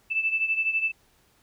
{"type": "beating tone pair", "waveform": "sine", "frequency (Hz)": [2637, 2649], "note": ["E7", "E7"], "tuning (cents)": [0, 8], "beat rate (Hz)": 12, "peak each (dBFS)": [-24, -29], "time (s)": [0.1, 0.92], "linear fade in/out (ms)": 20, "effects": ["pink hiss -63 dBFS RMS until 1.42 s"]}